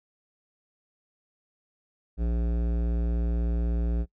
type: tone with hard clipping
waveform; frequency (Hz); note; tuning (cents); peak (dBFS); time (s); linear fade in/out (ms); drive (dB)
sine; 58.1; A#1; -5; -26; 2.17-4.06; 50; 15
effects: noise-tail reverb RT60 0.1 s tail -21 dB re dry